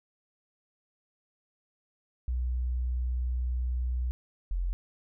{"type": "tone pair in turn", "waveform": "sine", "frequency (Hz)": [61.9, 44.21], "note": ["B1", "F1"], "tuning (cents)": [5, 22], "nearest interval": "tritone", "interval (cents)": 583, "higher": "first", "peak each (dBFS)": [-27, -27], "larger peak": "neither", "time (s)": [[2.28, 4.11], [4.51, 4.73]], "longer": "first", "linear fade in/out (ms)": 0, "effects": []}